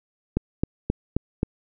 click train, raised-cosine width 3 ms, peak -8 dBFS, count 5, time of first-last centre 0.37-1.431 s, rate 3.77 Hz, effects none

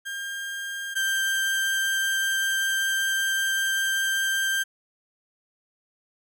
35% pulse tone pair in turn, 1602 / 1576.3 Hz, G6 / G6, +37 / +9 cents, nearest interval unison, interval 28 cents, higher first, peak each -29 / -21 dBFS, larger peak second, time 0.05-0.95 / 0.95-4.64 s, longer second, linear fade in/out 20 ms, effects none

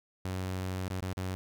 sawtooth tone with dropouts, 93.1 Hz, F#2, 11 cents sharp, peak -29 dBFS, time 0.25-1.35 s, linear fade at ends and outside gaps 0 ms, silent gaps 0.881-0.902 / 1.005-1.023 / 1.132-1.171 s, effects none

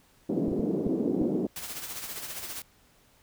pink band-pass noise, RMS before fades -28 dBFS, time 0.29-1.47 s, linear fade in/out 5 ms, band 210 to 420 Hz, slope 24 dB/octave
clicks, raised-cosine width 5 ms, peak -24 dBFS, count 5, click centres 0.481 / 0.517 / 0.595 / 0.867 / 1.216 s
white noise with tremolo, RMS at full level -36 dBFS, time 1.56-2.62 s, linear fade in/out 2 ms, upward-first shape sine, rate 15 Hz, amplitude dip 50%
effects pink hiss -62 dBFS RMS until 3.22 s

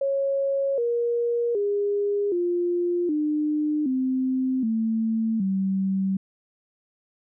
sine tone with pitch steps, 550 / 473.3 / 407.3 / 350.5 / 301.6 / 259.6 / 223.4 / 192.22 Hz, C#5 / A#4 / G#4 / F4 / D4 / C4 / A3 / G3, -14 / +26 / -34 / +6 / +46 / -13 / +27 / -34 cents, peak -21 dBFS, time 0.01-6.17 s, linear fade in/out 5 ms, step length 770 ms, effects none

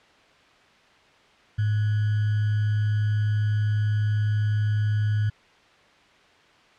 sine tone with sample-and-hold, 106 Hz, G#2, 36 cents sharp, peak -20 dBFS, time 1.58-5.3 s, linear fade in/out 10 ms, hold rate 1575 Hz, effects white hiss -55 dBFS RMS until 6.78 s + low-pass 3000 Hz 12 dB/octave

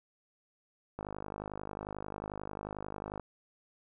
click train, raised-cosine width 1 ms, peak -25 dBFS, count 114, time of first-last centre 0.99-3.197 s, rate 51.2 Hz, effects none

